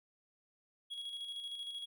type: tone with tremolo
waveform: triangle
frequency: 3322 Hz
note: G#7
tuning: in tune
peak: -38 dBFS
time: 0.9-1.86 s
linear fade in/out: 20 ms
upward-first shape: square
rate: 13 Hz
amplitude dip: 40%
effects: none